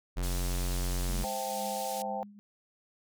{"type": "tone", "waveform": "square", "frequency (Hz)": 44.71, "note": "F1", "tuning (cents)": 41, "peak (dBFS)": -30, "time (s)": [0.16, 1.25], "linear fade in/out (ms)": 20}
{"type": "band-pass noise", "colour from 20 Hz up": "white", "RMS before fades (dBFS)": -42, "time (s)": [0.23, 2.02], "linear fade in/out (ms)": 0, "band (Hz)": [3000, 11000], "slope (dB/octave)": 12}
{"type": "tone with tremolo", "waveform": "sine", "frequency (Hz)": 204.4, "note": "G#3", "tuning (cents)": -27, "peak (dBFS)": -39, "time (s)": [1.09, 2.39], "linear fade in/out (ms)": 0, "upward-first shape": "triangle", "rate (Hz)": 2.2, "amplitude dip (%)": 80}
{"type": "chord", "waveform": "sine", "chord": "A minor seventh", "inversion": "first", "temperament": "equal", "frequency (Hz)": [523.3, 659.3, 784, 880], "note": ["C5", "E5", "G5", "A5"], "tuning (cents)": [0, 0, 0, 0], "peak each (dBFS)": [-38, -41, -35, -41], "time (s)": [1.24, 2.23], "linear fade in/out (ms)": 0}
{"effects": []}